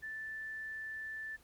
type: tone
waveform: sine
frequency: 1760 Hz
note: A6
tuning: in tune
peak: -40 dBFS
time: 0.02-1.37 s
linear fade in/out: 20 ms
effects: added 60 Hz sine -70 dBFS peak until 1.43 s + pink hiss -66 dBFS RMS until 1.43 s